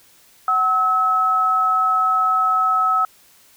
sine tone pair together, 749.4 / 1292 Hz, F#5 / E6, +22 / -35 cents, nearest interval major sixth, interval 943 cents, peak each -23 / -15 dBFS, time 0.48-3.05 s, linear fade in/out 2 ms, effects white hiss -52 dBFS RMS until 3.56 s

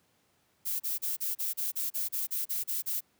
violet noise bursts, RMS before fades -32 dBFS, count 13, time 0.65-3.008 s, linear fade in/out 20 ms, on 150 ms, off 34 ms, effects pink hiss -70 dBFS RMS until 3.19 s + high-pass 100 Hz 12 dB/octave

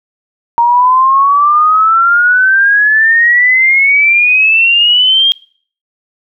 sine exponential sweep, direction up, 932.3 to 3244 Hz, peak -5 dBFS, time 0.58-5.32 s, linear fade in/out 0 ms, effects noise-tail reverb RT60 0.5 s tail -24 dB re dry

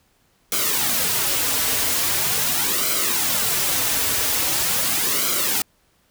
white noise with flanger, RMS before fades -21 dBFS, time 0.52-5.62 s, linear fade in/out 2 ms, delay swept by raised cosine 1.1 to 5.7 ms, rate 0.42 Hz, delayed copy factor -0.7, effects pink hiss -62 dBFS RMS until 6.1 s

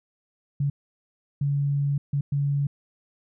sine tone bursts at uneven times, 141.8 Hz, C#3, 40 cents sharp, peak -21 dBFS, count 4, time 0.6-0.7 / 1.41-1.98 / 2.13-2.21 / 2.32-2.67 s, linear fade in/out 5 ms, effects none

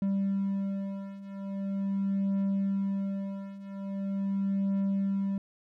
triangle beating tone pair, 196 / 196.42 Hz, G3 / G3, 0 / +4 cents, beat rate 0.42 Hz, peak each -31 / -28 dBFS, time 0.02-5.38 s, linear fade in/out 2 ms, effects none

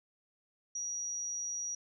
sine tone, 5770 Hz, F#8, 44 cents flat, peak -35 dBFS, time 0.75-1.75 s, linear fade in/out 5 ms, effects none

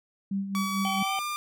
sine tone with tremolo, 196.3 Hz, G3, 3 cents sharp, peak -25 dBFS, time 0.31-1.03 s, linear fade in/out 5 ms, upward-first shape sine, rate 4.5 Hz, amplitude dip 60%
sawtooth tone with pitch glide, 1139 to 1197.7 Hz, C#6 to D6, +47 to +34 cents, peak -26 dBFS, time 0.55-1.36 s, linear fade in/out 0 ms, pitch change +87 cents, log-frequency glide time 0.98-1.12 s
harmonic tone, 772 Hz, G5, 27 cents flat, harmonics 1 / 3 / 4, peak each -30 / -35 / -36 dBFS, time 0.85-1.19 s, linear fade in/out 0 ms
effects none

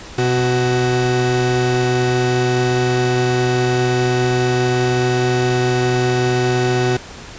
35% pulse tone pair together, 125.7 / 372.2 Hz, B2 / F#4, +31 / +10 cents, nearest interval octave + perfect fifth, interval 1879 cents, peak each -16 / -15 dBFS, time 0.18-6.97 s, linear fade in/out 5 ms, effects pink hiss -35 dBFS RMS until 7.38 s + resampled to 16000 Hz

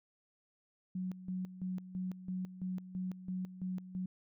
sine tone with tremolo, 184.5 Hz, F#3, 5 cents flat, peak -35 dBFS, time 0.95-4.06 s, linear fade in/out 5 ms, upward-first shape square, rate 3 Hz, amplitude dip 75%, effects none

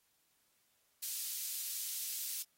white high-pass noise, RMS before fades -40 dBFS, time 1.02-2.43 s, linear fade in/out 10 ms, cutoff 4200 Hz, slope 12 dB/octave, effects white hiss -75 dBFS RMS until 2.57 s + AAC 48 kbps

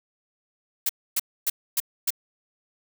blue noise bursts, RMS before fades -23 dBFS, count 5, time 0.86-2.105 s, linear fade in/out 5 ms, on 33 ms, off 270 ms, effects none

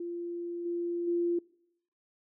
sine tone with level steps, 345.2 Hz, F4, 20 cents flat, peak -34 / -30 / -26 dBFS, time 0-1.39 s, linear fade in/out 5 ms, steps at 0.65 / 1.07 s, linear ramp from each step 10 ms, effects noise-tail reverb RT60 0.8 s tail -24 dB re dry

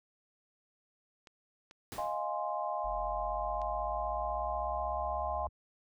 clicks, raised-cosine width 0.2 ms, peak -35 dBFS, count 3, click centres 1.272 / 1.711 / 3.617 s
pink noise with exponential decay, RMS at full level -42 dBFS, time 1.92-2.28 s, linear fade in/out 0 ms, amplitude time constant 77 ms
sine chord, F minor seventh, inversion third, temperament equal, 622.3 / 698.5 / 830.6 / 1046.5 Hz, Eb5 / F5 / Ab5 / C6, 0 / 0 / 0 / 0 cents, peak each -38 dBFS, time 1.98-5.47 s, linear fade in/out 2 ms
triangle linear sweep, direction up, 46.25 to 68.5 Hz, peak -39 dBFS, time 2.84-5.49 s, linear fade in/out 10 ms
effects none

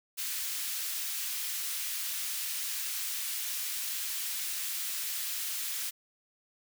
white high-pass noise, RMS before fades -35 dBFS, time 0.17-5.91 s, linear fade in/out 20 ms, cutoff 1900 Hz, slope 12 dB/octave, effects none

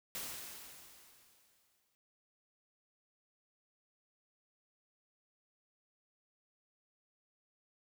white noise with exponential decay, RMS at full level -41 dBFS, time 0.15-1.95 s, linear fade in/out 0 ms, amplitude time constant 390 ms, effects noise-tail reverb RT60 0.3 s tail -25 dB re dry

